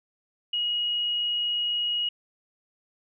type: tone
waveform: sine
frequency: 2894 Hz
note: F#7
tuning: 39 cents flat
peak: -24 dBFS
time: 0.53-2.09 s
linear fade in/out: 5 ms
effects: none